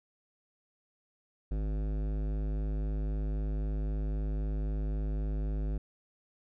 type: tone with hard clipping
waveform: sine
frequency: 51.91 Hz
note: G#1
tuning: in tune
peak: -32 dBFS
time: 1.51-5.78 s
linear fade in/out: 5 ms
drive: 16 dB
effects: none